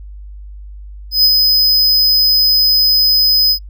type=tone with ADSR envelope; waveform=square; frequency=5030 Hz; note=D#8; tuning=18 cents sharp; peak=-6 dBFS; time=1.11-3.59 s; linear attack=130 ms; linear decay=51 ms; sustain=-3 dB; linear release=80 ms; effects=noise-tail reverb RT60 0.1 s tail -22 dB re dry + added 50 Hz sine -29 dBFS peak until 3.69 s